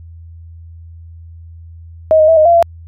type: tone with pitch steps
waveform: sine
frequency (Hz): 632 / 621 / 651 / 620 / 684 / 678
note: D#5 / D#5 / E5 / D#5 / F5 / E5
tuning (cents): +27 / -3 / -22 / -6 / -36 / +49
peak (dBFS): -5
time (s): 2.11-2.626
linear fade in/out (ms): 0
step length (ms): 86
effects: added 83 Hz sine -32 dBFS peak until 2.87 s